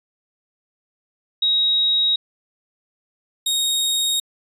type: tone pair in turn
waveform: sine / sawtooth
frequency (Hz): 3800 / 3741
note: A#7 / A#7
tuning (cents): +33 / +5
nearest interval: unison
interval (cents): 28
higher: first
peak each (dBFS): -15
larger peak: neither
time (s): 1.42-2.16 / 3.46-4.2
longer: neither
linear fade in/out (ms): 5
effects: resampled to 32000 Hz